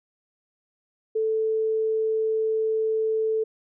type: tone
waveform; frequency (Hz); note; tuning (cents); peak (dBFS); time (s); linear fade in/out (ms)
sine; 440; A4; 0; -21; 1.15-3.44; 10
effects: none